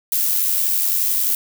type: noise with amplitude modulation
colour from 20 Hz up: violet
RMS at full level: -17 dBFS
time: 0.12-1.35 s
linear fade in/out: 2 ms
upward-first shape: sine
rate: 91.6 Hz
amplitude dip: 40%
effects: none